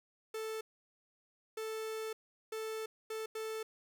45% pulse tone bursts at uneven times, 440 Hz, A4, in tune, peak -38 dBFS, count 5, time 0.34-0.61 / 1.57-2.13 / 2.52-2.86 / 3.1-3.26 / 3.35-3.63 s, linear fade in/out 5 ms, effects none

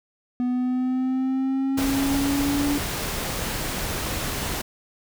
triangle linear sweep, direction up, 246.9 to 288.4 Hz, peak -19 dBFS, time 0.4-2.78 s, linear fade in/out 0 ms
pink noise, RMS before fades -28 dBFS, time 1.77-4.62 s, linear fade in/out 10 ms
effects none

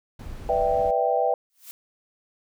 brown noise, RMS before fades -36 dBFS, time 0.19-0.91 s, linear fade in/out 5 ms
sine chord, E minor seventh, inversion second, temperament equal with one note detuned, 493.9 / 592.1 / 659.3 / 784 Hz, B4 / D5 / E5 / G5, 0 / +14 / 0 / 0 cents, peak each -25 / -27 / -25 / -24 dBFS, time 0.49-1.34 s, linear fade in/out 2 ms
blue noise with exponential growth, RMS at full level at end -37 dBFS, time 1.5-1.71 s, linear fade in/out 0 ms, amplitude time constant 45 ms
effects none

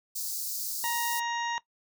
white high-pass noise, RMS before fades -34 dBFS, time 0.15-1.2 s, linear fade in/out 10 ms, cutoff 4400 Hz, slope 48 dB/octave
harmonic tone, 940 Hz, A#5, 14 cents sharp, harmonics 1 / 2 / 3 / 4 / 6 / 7, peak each -30 / -36 / -40 / -42 / -46 / -47 dBFS, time 0.84-1.58 s, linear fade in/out 0 ms
effects noise-tail reverb RT60 0.1 s tail -18 dB re dry

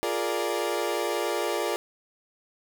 30% pulse chord, Bb dominant seventh, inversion second, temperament equal, 349.2 / 415.3 / 466.2 / 587.3 Hz, F4 / Ab4 / Bb4 / D5, 0 / 0 / 0 / 0 cents, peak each -29 dBFS, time 0.03-1.76 s, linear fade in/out 0 ms, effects none

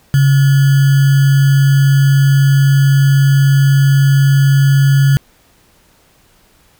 sine tone with sample-and-hold, 138.1 Hz, C#3, 6 cents flat, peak -6 dBFS, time 0.14-5.17 s, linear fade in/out 0 ms, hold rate 1575 Hz, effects pink hiss -51 dBFS RMS until 6.79 s

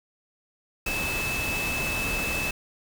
sine tone in noise, 2612 Hz, E7, 17 cents flat, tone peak -28 dBFS, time 0.86-2.51 s, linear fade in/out 5 ms, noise pink, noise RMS -31 dBFS, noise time 0.86-2.51 s, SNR 0 dB, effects none

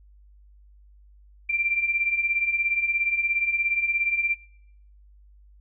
sine beating tone pair, 2349 / 2366 Hz, D7 / D7, 0 / +12 cents, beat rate 17 Hz, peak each -29 / -22 dBFS, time 1.49-4.35 s, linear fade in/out 10 ms, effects noise-tail reverb RT60 0.7 s tail -21 dB re dry + added 50 Hz sine -50 dBFS peak until 5.6 s

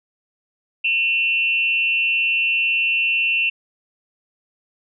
sine tone with amplitude modulation, 2700 Hz, E7, 41 cents sharp, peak -13 dBFS, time 0.84-3.5 s, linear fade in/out 10 ms, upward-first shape sine, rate 238 Hz, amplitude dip 70%, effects none

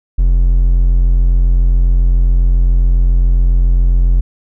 triangle tone, 43.65 Hz, F1, in tune, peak -5 dBFS, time 0.18-4.21 s, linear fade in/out 10 ms, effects none

